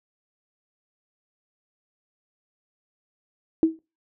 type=tone with exponential decay; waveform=sine; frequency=322.5 Hz; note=E4; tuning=38 cents flat; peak=-11 dBFS; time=3.63-3.79 s; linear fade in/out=1 ms; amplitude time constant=34 ms; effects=noise-tail reverb RT60 0.3 s tail -22 dB re dry